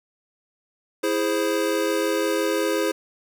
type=chord; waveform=square; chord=E augmented; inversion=none; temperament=equal; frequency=329.6 / 415.3 / 523.3 Hz; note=E4 / G#4 / B#4; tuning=0 / 0 / 0 cents; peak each=-26 dBFS; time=1.03-2.92 s; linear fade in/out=10 ms; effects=9-bit